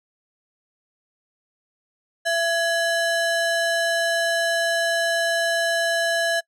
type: ring-modulated tone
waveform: square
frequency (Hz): 1174.7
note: D6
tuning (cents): 0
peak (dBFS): -17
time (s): 2.25-6.41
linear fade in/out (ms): 20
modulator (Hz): 502
effects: noise-tail reverb RT60 0.1 s tail -26 dB re dry + low-pass 10000 Hz 12 dB/octave